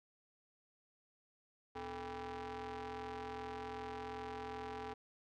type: ring-modulated tone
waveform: sawtooth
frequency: 181.8 Hz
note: F#3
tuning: 30 cents flat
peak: -36 dBFS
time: 1.75-4.94 s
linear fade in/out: 10 ms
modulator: 615 Hz
effects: low-pass 4000 Hz 12 dB/octave